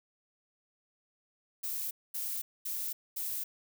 violet noise bursts, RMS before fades -36 dBFS, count 4, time 1.63-3.44 s, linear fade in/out 10 ms, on 280 ms, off 230 ms, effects none

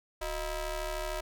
sawtooth ring-modulated tone, 329.6 Hz, E4, in tune, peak -26 dBFS, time 0.21-1.21 s, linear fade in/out 10 ms, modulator 293 Hz, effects none

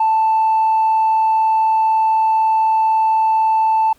triangle tone with tanh clipping, 882 Hz, A5, 4 cents sharp, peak -12 dBFS, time 0-3.93 s, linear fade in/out 5 ms, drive 5 dB, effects pink hiss -55 dBFS RMS until 3.98 s

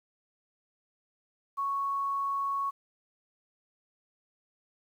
sine tone, 1108.7 Hz, C#6, in tune, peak -28 dBFS, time 1.57-2.71 s, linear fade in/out 20 ms, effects 10-bit

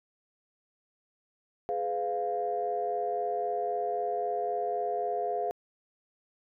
sine chord, F diminished, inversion first, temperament just, 419.1 / 502.9 / 698.5 Hz, Ab4 / Cb5 / F5, +16 / +31 / 0 cents, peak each -33 / -35 / -30 dBFS, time 1.69-5.51 s, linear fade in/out 0 ms, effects tanh soft clip ceiling -19 dBFS

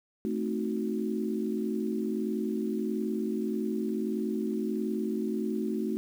sine chord, A diminished seventh, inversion none, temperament equal, 220 / 261.6 / 311.1 / 370 Hz, A3 / C4 / Eb4 / Gb4, 0 / 0 / 0 / 0 cents, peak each -31 / -37 / -35 / -34 dBFS, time 0.25-5.97 s, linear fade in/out 0 ms, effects 9-bit

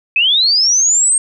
sine linear sweep, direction up, 2489 to 8540 Hz, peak -9 dBFS, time 0.16-1.18 s, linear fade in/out 2 ms, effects none

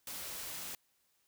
white noise, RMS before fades -43 dBFS, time 0.07-0.75 s, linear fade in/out 2 ms, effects white hiss -75 dBFS RMS until 1.27 s

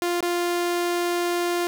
sawtooth tone with dropouts, 349.2 Hz, F4, in tune, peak -18 dBFS, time 0.02-1.67 s, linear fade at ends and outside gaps 0 ms, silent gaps 0.206-0.227 s, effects none

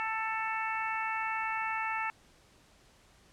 harmonic tone, 442.7 Hz, A4, 11 cents sharp, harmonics 2 / 3 / 4 / 5 / 6, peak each -35 / -37 / -38 / -39 / -40 dBFS, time 0-2.1 s, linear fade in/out 0 ms, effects pink hiss -62 dBFS RMS until 3.32 s + low-pass 9000 Hz 12 dB/octave

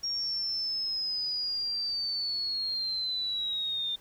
sine linear sweep, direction down, 5588 to 3595 Hz, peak -29 dBFS, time 0.03-3.96 s, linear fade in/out 10 ms, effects pink hiss -58 dBFS RMS until 4 s

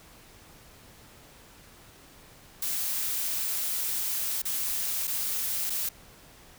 blue noise with dropouts, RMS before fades -30 dBFS, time 2.62-5.89 s, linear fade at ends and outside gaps 5 ms, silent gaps 4.419-4.452 / 5.072-5.076 / 5.698-5.702 s, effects pink hiss -53 dBFS RMS until 6.58 s

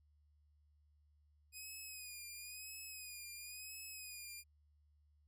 10% pulse tone with vibrato, 2489 Hz, D#7, in tune, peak -40 dBFS, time 1.52-4.44 s, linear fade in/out 50 ms, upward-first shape sine, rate 0.98 Hz, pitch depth 64 cents each way, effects added 74 Hz sine -69 dBFS peak until 5.27 s

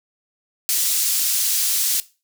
pink high-pass noise, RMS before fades -20 dBFS, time 0.69-2 s, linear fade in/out 0 ms, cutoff 5700 Hz, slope 12 dB/octave, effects noise-tail reverb RT60 0.3 s tail -18 dB re dry

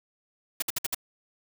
white noise bursts, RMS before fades -28 dBFS, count 5, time 0.6-0.947 s, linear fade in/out 5 ms, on 23 ms, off 58 ms, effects none

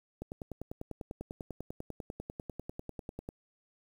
click train, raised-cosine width 2 ms, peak -26 dBFS, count 32, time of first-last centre 0.22-3.289 s, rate 10.1 Hz, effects 9-bit

